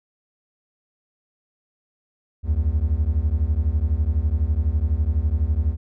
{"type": "beating tone pair", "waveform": "triangle", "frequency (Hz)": [70, 82], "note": ["C#2", "E2"], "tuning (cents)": [18, -9], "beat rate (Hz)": 12, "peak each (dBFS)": -19, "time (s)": [2.43, 5.77], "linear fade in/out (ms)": 50, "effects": []}